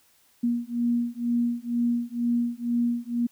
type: beating tone pair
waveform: sine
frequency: 237.1 / 239.2 Hz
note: A#3 / A#3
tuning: +30 / +45 cents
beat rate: 2.1 Hz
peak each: -26 dBFS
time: 0.43-3.27 s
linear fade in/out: 10 ms
effects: white hiss -62 dBFS RMS until 3.31 s